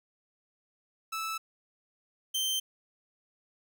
sawtooth tone pair in turn, 1312 / 3120 Hz, E6 / G7, -9 / -9 cents, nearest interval octave + minor third, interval 1500 cents, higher second, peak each -29 / -25 dBFS, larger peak second, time 1.12-1.38 / 2.34-2.6 s, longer neither, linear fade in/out 10 ms, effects none

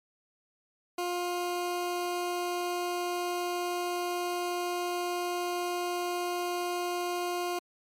20% pulse tone, 353.5 Hz, F4, 21 cents sharp, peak -25 dBFS, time 0.98-7.59 s, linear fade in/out 5 ms, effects MP3 64 kbps

